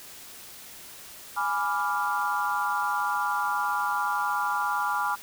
sine chord, G# diminished seventh, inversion none, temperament equal, 830.6 / 987.8 / 1174.7 / 1396.9 Hz, G#5 / B5 / D6 / F6, 0 / 0 / 0 / 0 cents, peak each -30 dBFS, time 1.36-5.16 s, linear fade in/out 20 ms, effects white hiss -45 dBFS RMS until 5.22 s

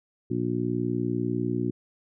harmonic tone, 60.1 Hz, B1, 46 cents flat, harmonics 2 / 3 / 4 / 5 / 6, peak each -31 / -33 / -31 / -30 / -31 dBFS, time 0.3-1.71 s, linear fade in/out 10 ms, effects none

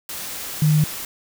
sine tone in noise, 152.8 Hz, D#3, 31 cents flat, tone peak -13 dBFS, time 0.62-0.84 s, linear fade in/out 2 ms, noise white, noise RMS -31 dBFS, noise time 0.09-1.05 s, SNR +15 dB, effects none

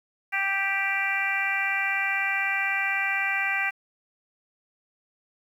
harmonic tone, 392 Hz, G4, in tune, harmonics 2 / 3 / 4 / 5 / 6 / 7, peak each -33 / -37 / -30 / -28 / -28 / -35 dBFS, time 0.32-3.71 s, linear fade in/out 20 ms, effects 9-bit

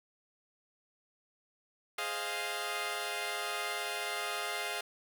10% pulse chord, F minor seventh, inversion first, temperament equal, 415.3 / 523.3 / 622.3 / 698.5 Hz, Ab4 / C5 / Eb5 / F5, 0 / 0 / 0 / 0 cents, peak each -32 / -35 / -34 / -29 dBFS, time 1.98-4.81 s, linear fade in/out 5 ms, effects none

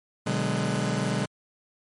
sawtooth chord, G# half-diminished seventh, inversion first, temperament just, 124.59 / 149.51 / 186.89 / 207.7 Hz, B2 / D3 / F#3 / G#3, +16 / +31 / +18 / 0 cents, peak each -26 dBFS, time 0.26-1.26 s, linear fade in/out 10 ms, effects MP3 48 kbps

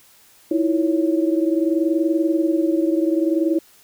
sine tone cluster, 320.5 / 341.1 / 558 Hz, E4 / F4 / C#5, -49 / -41 / +11 cents, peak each -18 / -21 / -26 dBFS, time 0.51-3.59 s, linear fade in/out 5 ms, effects white hiss -52 dBFS RMS until 3.83 s

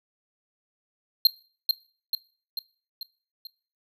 square tone with echo, 4186 Hz, C8, in tune, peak -13 dBFS, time 1.25-1.27 s, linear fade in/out 2 ms, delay 440 ms, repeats 5, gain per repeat -5 dB, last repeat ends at 3.47 s, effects noise-tail reverb RT60 0.4 s tail -19 dB re dry

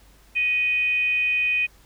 sine tone with frequency modulation, 2489 Hz, D#7, in tune, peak -19 dBFS, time 0.35-1.67 s, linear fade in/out 20 ms, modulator 585 Hz, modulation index 0.25, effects added 50 Hz sine -53 dBFS peak until 1.85 s + pink hiss -56 dBFS RMS until 1.85 s

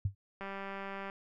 sine tone with exponential decay, 98 Hz, G2, in tune, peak -25 dBFS, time 0.05-0.15 s, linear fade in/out 5 ms, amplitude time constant 21 ms
click train, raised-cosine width 0.5 ms, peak -27 dBFS, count 136, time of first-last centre 0.41-1.099 s, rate 196 Hz
effects none

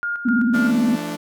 sine tone with tremolo, 1416 Hz, F6, 23 cents sharp, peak -21 dBFS, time 0.03-0.71 s, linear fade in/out 0 ms, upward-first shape square, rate 3.9 Hz, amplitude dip 55%
sine tone with vibrato, 236.9 Hz, A#3, 28 cents sharp, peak -15 dBFS, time 0.25-0.96 s, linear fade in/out 10 ms, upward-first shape square, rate 18 Hz, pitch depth 110 cents each way
sawtooth chord, D minor, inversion first, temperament equal with one note detuned, 170.13 / 220 / 293.7 Hz, F3 / A3 / D4, -45 / 0 / 0 cents, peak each -27 / -28 / -24 dBFS, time 0.53-1.17 s, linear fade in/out 20 ms
effects none

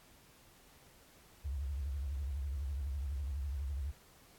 sine tone with vibrato, 69.3 Hz, C#2, in tune, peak -35 dBFS, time 1.44-3.92 s, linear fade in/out 20 ms, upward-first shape triangle, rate 12 Hz, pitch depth 190 cents each way, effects pink hiss -62 dBFS RMS until 4.38 s + AAC 64 kbps

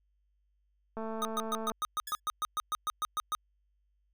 click train, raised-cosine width 1 ms, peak -26 dBFS, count 167, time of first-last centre 0.97-1.718 s, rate 222 Hz
square tone bursts, 1244.5 Hz, D#6, in tune, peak -30 dBFS, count 15, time 1.22-3.35 s, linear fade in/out 0 ms, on 30 ms, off 120 ms
5% pulse tone with exponential decay, 1698 Hz, G#6, 38 cents sharp, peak -26 dBFS, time 2.07-2.2 s, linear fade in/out 5 ms, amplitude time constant 28 ms
effects added 50 Hz sine -70 dBFS peak until 4.13 s

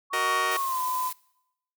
sine tone with pitch glide, 1118 to 1013.4 Hz, C#6 to B5, +14 to +44 cents, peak -26 dBFS, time 0.1-1.12 s, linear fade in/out 50 ms, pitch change -170 cents, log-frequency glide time 0.55-0.8 s
10% pulse chord, D# minor, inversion first, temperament just, 373.4 / 466.7 / 622.3 Hz, F#4 / A#4 / D#5, +16 / +2 / 0 cents, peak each -23 dBFS, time 0.13-0.57 s, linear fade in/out 5 ms
blue noise, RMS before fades -36 dBFS, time 0.51-1.13 s, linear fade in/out 5 ms
effects noise-tail reverb RT60 0.8 s tail -22 dB re dry

